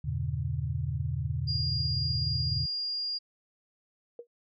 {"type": "chord", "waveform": "sine", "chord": "E diminished seventh", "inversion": "none", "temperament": "just", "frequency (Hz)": [82.41, 98.89, 118.67, 142.4], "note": ["E2", "G2", "Bb2", "Db3"], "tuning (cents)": [0, 16, 31, 47], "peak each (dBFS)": [-34, -37, -34, -33], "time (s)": [0.04, 2.66], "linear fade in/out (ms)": 10}
{"type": "tone", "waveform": "sine", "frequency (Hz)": 4822, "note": "D8", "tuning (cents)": 45, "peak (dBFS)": -30, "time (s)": [1.47, 3.19], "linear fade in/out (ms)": 20}
{"type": "tone with exponential decay", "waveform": "sine", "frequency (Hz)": 474.8, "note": "A#4", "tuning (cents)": 32, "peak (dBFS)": -35, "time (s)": [4.19, 4.27], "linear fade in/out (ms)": 2, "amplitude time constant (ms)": 17}
{"effects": []}